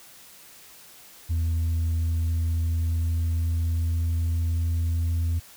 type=tone with pitch glide; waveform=sine; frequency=82.41 to 83.71 Hz; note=E2 to E2; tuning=0 to +27 cents; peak=-19 dBFS; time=1.29-5.4 s; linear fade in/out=20 ms; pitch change=+27 cents; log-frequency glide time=1.58-5.07 s; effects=tanh soft clip ceiling -21 dBFS + white hiss -49 dBFS RMS until 5.56 s